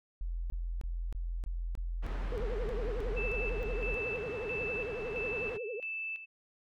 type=tone bursts; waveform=sine; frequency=42.54 Hz; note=F1; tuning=45 cents flat; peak=-33 dBFS; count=12; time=0.21-3.943 s; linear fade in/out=0 ms; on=290 ms; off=23 ms
type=low-pass noise; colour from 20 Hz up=pink; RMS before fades=-44 dBFS; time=2.02-5.58 s; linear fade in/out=20 ms; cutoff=2000 Hz; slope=12 dB/octave
type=tone with vibrato; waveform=sine; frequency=452.4 Hz; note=A4; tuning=48 cents sharp; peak=-36 dBFS; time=2.32-5.8 s; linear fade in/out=2 ms; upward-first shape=triangle; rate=11 Hz; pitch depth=250 cents each way
type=tone with tremolo; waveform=sine; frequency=2637 Hz; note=E7; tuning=in tune; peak=-35 dBFS; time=3.16-6.26 s; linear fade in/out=20 ms; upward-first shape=square; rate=1.5 Hz; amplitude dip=65%
effects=none